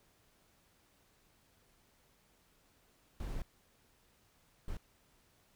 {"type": "noise bursts at uneven times", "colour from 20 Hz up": "brown", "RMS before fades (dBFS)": -39, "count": 2, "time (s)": [[3.2, 3.42], [4.68, 4.77]], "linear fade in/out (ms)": 2, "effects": ["pink hiss -70 dBFS RMS until 5.55 s"]}